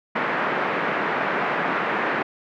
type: band-pass noise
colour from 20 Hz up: white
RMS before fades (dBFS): -24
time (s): 0.15-2.23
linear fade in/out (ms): 10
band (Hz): 170 to 1900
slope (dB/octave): 24
effects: none